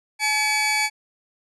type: tone pair together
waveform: sawtooth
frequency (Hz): 853 / 2277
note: G#5 / C#7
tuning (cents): +46 / +46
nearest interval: octave + perfect fourth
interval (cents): 1700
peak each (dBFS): -21 / -17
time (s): 0.19-0.9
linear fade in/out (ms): 50
effects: resampled to 24000 Hz